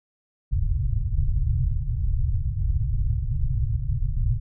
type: low-pass noise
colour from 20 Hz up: pink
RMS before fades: -23 dBFS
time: 0.51-4.4 s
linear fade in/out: 20 ms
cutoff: 140 Hz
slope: 96 dB/octave
effects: none